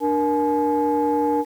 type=tone cluster; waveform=sine; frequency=295.5 / 471.8 / 850 Hz; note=D4 / A#4 / G#5; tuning=+11 / +21 / +40 cents; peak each=-21 dBFS; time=0-1.45 s; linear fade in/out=50 ms; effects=tanh soft clip ceiling -11 dBFS + 8-bit